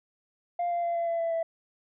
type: tone with pitch steps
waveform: sine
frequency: 698.5 / 692.1 / 685.7 / 679.4 / 673.1 / 667 / 660.8 Hz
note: F5 / F5 / F5 / F5 / E5 / E5 / E5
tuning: 0 / -16 / -32 / -48 / +36 / +20 / +4 cents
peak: -24 dBFS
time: 0.59-1.43 s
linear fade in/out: 5 ms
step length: 120 ms
effects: tanh soft clip ceiling -24 dBFS